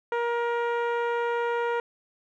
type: tone with low-pass filter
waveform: 10% pulse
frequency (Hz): 472.5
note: A#4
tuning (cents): +23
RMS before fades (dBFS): -27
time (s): 0.12-1.8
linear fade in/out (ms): 2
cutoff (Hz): 1100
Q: 0.55
effects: none